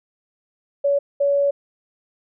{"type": "tone bursts at uneven times", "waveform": "sine", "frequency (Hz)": 565, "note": "C#5", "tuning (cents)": 33, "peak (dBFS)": -15, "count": 2, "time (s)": [[0.84, 0.99], [1.2, 1.51]], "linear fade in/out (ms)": 10, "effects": []}